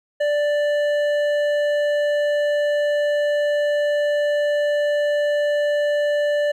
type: tone with hard clipping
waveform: sine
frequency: 587.3 Hz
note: D5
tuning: in tune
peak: -19 dBFS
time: 0.2-6.52 s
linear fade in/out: 10 ms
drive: 9 dB
effects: none